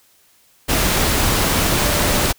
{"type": "tone in noise", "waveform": "sine", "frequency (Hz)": 587.3, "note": "D5", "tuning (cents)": 0, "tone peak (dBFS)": -27, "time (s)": [1.8, 2.25], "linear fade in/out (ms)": 20, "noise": "pink", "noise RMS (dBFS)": -17, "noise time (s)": [0.68, 2.33], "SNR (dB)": -13, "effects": ["white hiss -55 dBFS RMS until 2.38 s"]}